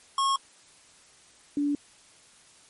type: tone pair in turn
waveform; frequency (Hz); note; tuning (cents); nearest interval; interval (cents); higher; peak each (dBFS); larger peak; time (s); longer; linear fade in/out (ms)
square / sine; 1090 / 288.7; C#6 / D4; -29 / -30; octave + major seventh; 2301; first; -23; neither; 0.18-0.36 / 1.57-1.75; neither; 2
effects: white hiss -56 dBFS RMS until 2.69 s + MP3 48 kbps